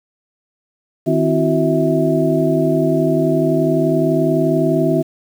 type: tone cluster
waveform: sine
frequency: 156.3 / 260.9 / 332.5 / 372.7 / 651 Hz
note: D#3 / C4 / E4 / F#4 / E5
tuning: +8 / -5 / +15 / +13 / -22 cents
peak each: -19 dBFS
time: 1.06-5.03 s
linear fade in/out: 20 ms
effects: 7-bit